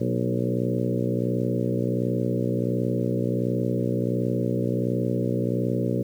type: harmonic tone with a mistuned harmonic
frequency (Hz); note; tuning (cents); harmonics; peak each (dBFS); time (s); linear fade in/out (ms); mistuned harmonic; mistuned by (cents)
61.4; B1; -9; 2 / 3 / 4 / 5 / 6 / 7 / 8 / 9; -27 / -29 / -30 / -31 / -32 / -32 / -33 / -34; 0-6.03; 10; 4; -35
effects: 9-bit